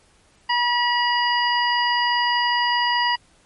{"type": "harmonic tone", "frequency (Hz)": 965, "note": "B5", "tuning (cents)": -40, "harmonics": [1, 2, 3, 5], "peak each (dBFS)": [-20, -23, -25, -27], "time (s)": [0.49, 3.16], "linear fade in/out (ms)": 10, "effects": ["pink hiss -57 dBFS RMS until 3.45 s", "MP3 48 kbps"]}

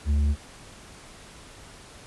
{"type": "tone with low-pass filter", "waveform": "square", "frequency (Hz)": 72.7, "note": "D2", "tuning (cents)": -17, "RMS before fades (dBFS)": -22, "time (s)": [0.05, 0.36], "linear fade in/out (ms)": 50, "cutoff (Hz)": 150, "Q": 1.5, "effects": ["pink hiss -47 dBFS RMS until 2.06 s", "resampled to 24000 Hz"]}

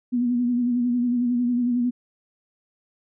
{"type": "tone with vibrato", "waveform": "sine", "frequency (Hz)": 243.4, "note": "B3", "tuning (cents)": -25, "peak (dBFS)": -19, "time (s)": [0.12, 1.91], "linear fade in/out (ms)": 20, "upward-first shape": "sine", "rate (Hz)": 11, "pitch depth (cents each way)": 42, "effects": []}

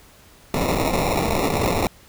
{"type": "noise with sample-and-hold", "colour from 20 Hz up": "blue", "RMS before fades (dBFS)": -21, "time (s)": [0.54, 1.87], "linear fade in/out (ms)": 0, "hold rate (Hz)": 1575, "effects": ["pink hiss -50 dBFS RMS until 2.08 s"]}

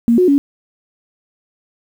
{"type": "tone with pitch steps", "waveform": "sine", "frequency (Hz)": [233.8, 363.7, 281.8], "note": ["A#3", "F#4", "C#4"], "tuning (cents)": [5, -30, 29], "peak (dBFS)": -8, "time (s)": [0.08, 0.38], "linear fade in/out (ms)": 0, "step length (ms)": 100, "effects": ["7-bit"]}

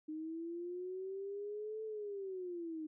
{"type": "linear two-way sweep", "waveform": "sine", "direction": "up then down", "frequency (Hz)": [306.7, 440, 306.7], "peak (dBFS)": -40, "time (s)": [0.08, 2.87], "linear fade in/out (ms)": 10, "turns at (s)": 1.84, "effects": []}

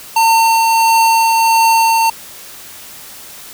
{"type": "tone with tremolo", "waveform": "square", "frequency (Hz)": 906, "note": "A#5", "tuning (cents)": -50, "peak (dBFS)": -8, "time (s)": [0.16, 2.1], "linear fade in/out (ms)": 5, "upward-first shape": "triangle", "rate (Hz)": 1.5, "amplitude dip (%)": 25, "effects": ["white hiss -34 dBFS RMS until 3.53 s"]}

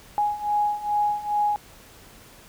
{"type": "beating tone pair", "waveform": "sine", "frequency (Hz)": [830, 832.4], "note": ["G#5", "G#5"], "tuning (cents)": [-1, 4], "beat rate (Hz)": 2.4, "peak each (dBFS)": [-26, -23], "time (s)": [0.18, 1.56], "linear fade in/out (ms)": 0, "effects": ["pink hiss -49 dBFS RMS until 2.48 s"]}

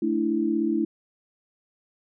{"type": "chord", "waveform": "sine", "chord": "A suspended fourth", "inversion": "none", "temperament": "just", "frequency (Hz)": [220, 293.3, 330], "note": ["A3", "D4", "E4"], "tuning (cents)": [0, -2, 2], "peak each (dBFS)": [-27, -27, -24], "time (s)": [0.02, 0.85], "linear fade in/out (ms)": 5, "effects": []}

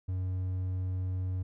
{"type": "tone", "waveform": "triangle", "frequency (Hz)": 92.5, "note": "F#2", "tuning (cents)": 0, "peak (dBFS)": -28, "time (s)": [0.08, 1.43], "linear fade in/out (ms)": 10, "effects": []}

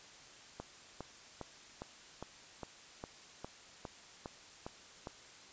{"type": "click train", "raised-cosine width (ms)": 1, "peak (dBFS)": -28, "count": 12, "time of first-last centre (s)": [0.6, 5.072], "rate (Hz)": 2.46, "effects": ["white hiss -56 dBFS RMS until 5.52 s", "resampled to 16000 Hz"]}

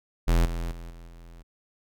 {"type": "tone with level steps", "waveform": "square", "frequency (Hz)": 42.22, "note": "E1", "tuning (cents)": 42, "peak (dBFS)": [-19, -29, -38, -43, -45], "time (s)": [0.27, 1.43], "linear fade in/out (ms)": 20, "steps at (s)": [0.45, 0.71, 0.9, 1.07], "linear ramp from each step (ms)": 10, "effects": []}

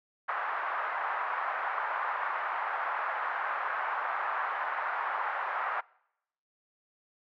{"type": "band-pass noise", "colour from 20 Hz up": "pink", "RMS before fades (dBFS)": -33, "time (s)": [0.28, 5.81], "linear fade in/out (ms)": 10, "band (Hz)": [840, 1600], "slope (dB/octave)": 24, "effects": ["noise-tail reverb RT60 0.8 s tail -25 dB re dry"]}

